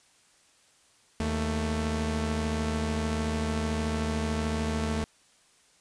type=tone pair together; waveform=sawtooth; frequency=78.49 / 222 Hz; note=D#2 / A3; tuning=+16 / +16 cents; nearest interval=octave + tritone; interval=1800 cents; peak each=-26 dBFS; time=1.2-5.04 s; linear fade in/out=0 ms; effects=white hiss -62 dBFS RMS until 5.8 s + resampled to 22050 Hz